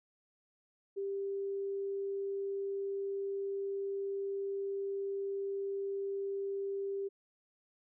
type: tone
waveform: sine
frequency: 394.8 Hz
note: G4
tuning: 12 cents sharp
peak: -34 dBFS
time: 0.96-7.09 s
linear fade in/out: 20 ms
effects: none